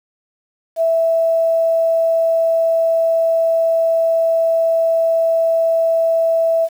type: tone with quantisation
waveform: sine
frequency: 658 Hz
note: E5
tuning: 3 cents flat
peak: -12 dBFS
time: 0.76-6.69 s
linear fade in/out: 50 ms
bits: 7
effects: none